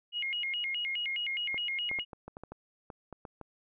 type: tone with vibrato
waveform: sine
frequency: 2489 Hz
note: D#7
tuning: in tune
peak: -31 dBFS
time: 0.12-2.05 s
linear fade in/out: 50 ms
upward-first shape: square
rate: 4.8 Hz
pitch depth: 260 cents each way
type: clicks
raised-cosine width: 1 ms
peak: -29 dBFS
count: 12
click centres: 1.544 / 1.914 / 1.988 / 2.132 / 2.28 / 2.369 / 2.436 / 2.52 / 2.902 / 3.127 / 3.252 / 3.413 s
effects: none